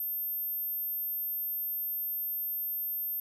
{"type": "tone", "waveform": "sine", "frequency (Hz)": 13290, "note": "G#9", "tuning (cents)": 0, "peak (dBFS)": -31, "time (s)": [0, 3.2], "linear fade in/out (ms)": 2, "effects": []}